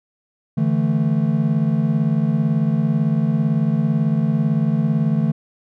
triangle chord, D suspended second, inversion none, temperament equal, 146.83 / 164.81 / 220 Hz, D3 / E3 / A3, 0 / 0 / 0 cents, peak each -18 dBFS, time 0.57-5.32 s, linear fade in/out 10 ms, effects none

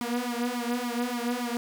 sawtooth tone with flanger, 241.7 Hz, B3, 37 cents flat, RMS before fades -30 dBFS, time 0.01-1.57 s, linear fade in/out 0 ms, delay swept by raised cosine 0.88 to 4.08 ms, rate 3.5 Hz, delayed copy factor +1, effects 8-bit

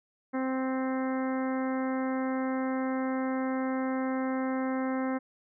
harmonic tone, 261.6 Hz, C4, in tune, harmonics 1 / 2 / 3 / 4 / 5 / 6 / 7 / 8, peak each -29 / -35 / -39 / -41 / -43 / -45 / -46 / -47 dBFS, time 0.33-5.19 s, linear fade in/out 20 ms, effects none

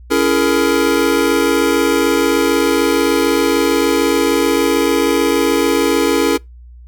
square chord, A# half-diminished seventh, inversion first, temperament just, 279.7 / 335.6 / 419.5 / 466.2 Hz, C#4 / E4 / G#4 / A#4, +16 / +31 / +17 / 0 cents, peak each -18 dBFS, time 0.1-6.38 s, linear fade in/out 20 ms, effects noise-tail reverb RT60 0.2 s tail -26 dB re dry + added 60 Hz sine -35 dBFS peak until 6.87 s

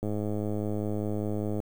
click train, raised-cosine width 2 ms, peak -19 dBFS, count 166, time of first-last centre 0.03-1.601 s, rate 105 Hz, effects 8-bit

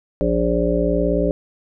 harmonic tone, 58.27 Hz, A#1, in tune, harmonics 1 / 3 / 5 / 7 / 9 / 10, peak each -23 / -23 / -23 / -23 / -23 / -23 dBFS, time 0.21-1.31 s, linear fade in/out 0 ms, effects none

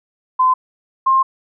sine tone pair in turn, 1026 / 1061 Hz, C6 / C6, -34 / +24 cents, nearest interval minor second, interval 58 cents, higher second, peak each -10 dBFS, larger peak neither, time 0.39-0.54 / 1.06-1.23 s, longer second, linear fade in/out 10 ms, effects none

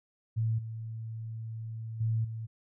sine tone with level steps, 112.2 Hz, A2, 34 cents sharp, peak -26 / -36 / -26 / -35 dBFS, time 0.36-2.47 s, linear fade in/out 20 ms, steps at 0.58 / 2 / 2.24 s, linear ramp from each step 10 ms, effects none

